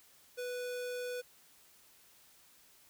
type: tone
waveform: square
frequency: 493.9 Hz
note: B4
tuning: in tune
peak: -38 dBFS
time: 0.37-1.22 s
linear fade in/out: 20 ms
effects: white hiss -63 dBFS RMS until 2.89 s